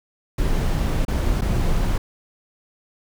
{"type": "noise with dropouts", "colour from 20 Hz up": "brown", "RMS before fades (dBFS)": -20, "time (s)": [0.38, 1.98], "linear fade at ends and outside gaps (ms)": 5, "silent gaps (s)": [[1.051, 1.081], [1.411, 1.418]], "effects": []}